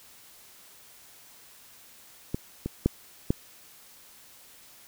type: clicks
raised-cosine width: 3 ms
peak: -15 / -17 / -8 / -9 dBFS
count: 4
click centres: 2.345 / 2.66 / 2.86 / 3.305 s
effects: white hiss -53 dBFS RMS until 4.87 s